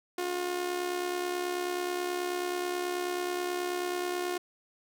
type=tone with amplitude modulation; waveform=sawtooth; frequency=357.7 Hz; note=F4; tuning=41 cents sharp; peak=-24 dBFS; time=0.18-4.38 s; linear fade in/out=5 ms; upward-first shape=sine; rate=69.3 Hz; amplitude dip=55%; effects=none